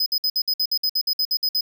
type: tone bursts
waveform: square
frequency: 5030 Hz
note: D#8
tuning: 18 cents sharp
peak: -19 dBFS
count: 14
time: 0-1.609 s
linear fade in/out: 5 ms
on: 62 ms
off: 57 ms
effects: 10-bit

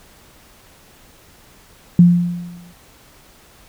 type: tone with exponential decay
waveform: sine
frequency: 174.61 Hz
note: F3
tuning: in tune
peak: -3 dBFS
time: 1.99-2.73 s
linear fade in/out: 2 ms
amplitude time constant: 160 ms
effects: pink hiss -48 dBFS RMS until 3.68 s

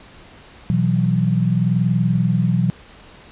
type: chord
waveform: sine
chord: B suspended fourth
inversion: none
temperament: just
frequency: 123.47 / 164.63 / 185.21 Hz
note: B2 / E3 / F#3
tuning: 0 / -2 / +2 cents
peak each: -19 dBFS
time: 0.7-2.7 s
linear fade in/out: 0 ms
effects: pink hiss -44 dBFS RMS until 3.31 s + resampled to 8000 Hz

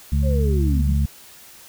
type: harmonic tone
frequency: 71 Hz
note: C#2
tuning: 42 cents sharp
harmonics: 1 / 2 / 3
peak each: -17 / -23 / -27 dBFS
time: 0.12-1.06 s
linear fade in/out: 5 ms
type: linear sweep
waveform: sine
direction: down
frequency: 559 to 146.83 Hz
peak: -25 dBFS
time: 0.22-0.97 s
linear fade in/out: 50 ms
effects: white hiss -45 dBFS RMS until 1.68 s

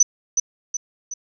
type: tone with echo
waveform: sine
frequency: 6000 Hz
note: F#8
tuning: 23 cents sharp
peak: -9 dBFS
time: 0-0.03 s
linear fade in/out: 5 ms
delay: 370 ms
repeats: 3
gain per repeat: -6 dB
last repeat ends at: 1.14 s
effects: none

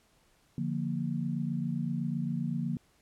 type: chord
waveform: sine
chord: Bb major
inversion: first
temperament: equal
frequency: 146.83 / 174.61 / 233.1 Hz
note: D3 / F3 / Bb3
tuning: 0 / 0 / 0 cents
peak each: -34 dBFS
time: 0.58-2.77 s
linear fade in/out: 2 ms
effects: pink hiss -67 dBFS RMS until 3.01 s + low-pass 12000 Hz 12 dB/octave

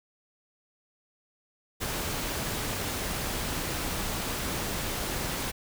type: noise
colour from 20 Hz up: pink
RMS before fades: -32 dBFS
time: 1.8-5.52 s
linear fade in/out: 20 ms
effects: none

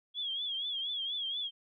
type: tone with vibrato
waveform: sine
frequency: 3322 Hz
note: G#7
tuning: in tune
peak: -33 dBFS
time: 0.14-1.51 s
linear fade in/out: 50 ms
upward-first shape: triangle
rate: 4.2 Hz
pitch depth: 110 cents each way
effects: none

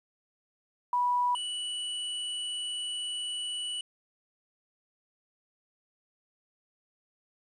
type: tone pair in turn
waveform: sine / square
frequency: 980 / 2954 Hz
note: B5 / F#7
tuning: -14 / -3 cents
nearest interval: octave + perfect fifth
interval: 1911 cents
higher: second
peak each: -24 / -33 dBFS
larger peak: first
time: 0.93-1.35 / 1.35-3.81 s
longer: second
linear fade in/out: 2 ms
effects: resampled to 24000 Hz + 10-bit

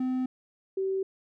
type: tone pair in turn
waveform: triangle / sine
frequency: 256.3 / 384 Hz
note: C4 / G4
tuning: -36 / -36 cents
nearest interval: perfect fifth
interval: 700 cents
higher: second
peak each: -24 / -26 dBFS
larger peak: first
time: 0-0.26 / 0.77-1.03 s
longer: neither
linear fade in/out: 5 ms
effects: none

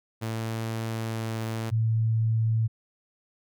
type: tone pair in turn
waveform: sawtooth / sine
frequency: 112.4 / 112 Hz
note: A2 / A2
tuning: +37 / +31 cents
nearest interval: unison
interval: 6 cents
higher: first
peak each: -25 / -21 dBFS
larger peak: second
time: 0.21-1.71 / 1.71-2.68 s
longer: first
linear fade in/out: 20 ms
effects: none

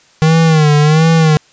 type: tone with vibrato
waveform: square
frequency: 155.56 Hz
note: D#3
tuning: in tune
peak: -7 dBFS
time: 0.22-1.37 s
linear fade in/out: 0 ms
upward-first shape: sine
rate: 1.4 Hz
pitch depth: 90 cents each way
effects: white hiss -48 dBFS RMS until 1.52 s + resampled to 16000 Hz

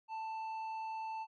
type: tone with tanh clipping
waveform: sine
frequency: 885 Hz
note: A5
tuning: 10 cents sharp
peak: -40 dBFS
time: 0.08-1.27 s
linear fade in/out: 50 ms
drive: 7 dB
effects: none

